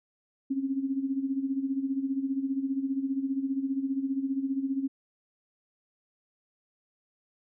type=tone with tremolo; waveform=sine; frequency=270.5 Hz; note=C#4; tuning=42 cents flat; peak=-24 dBFS; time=0.5-4.88 s; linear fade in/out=10 ms; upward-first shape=sine; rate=15 Hz; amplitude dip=70%; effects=none